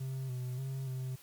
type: tone with pitch steps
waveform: triangle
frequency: 132.2 / 126 / 133.7 / 129.4 Hz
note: C3 / B2 / C3 / C3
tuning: +18 / +35 / +38 / -19 cents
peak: -33 dBFS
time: 0-1.16 s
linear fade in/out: 10 ms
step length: 290 ms
effects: white hiss -58 dBFS RMS until 1.22 s + MP3 96 kbps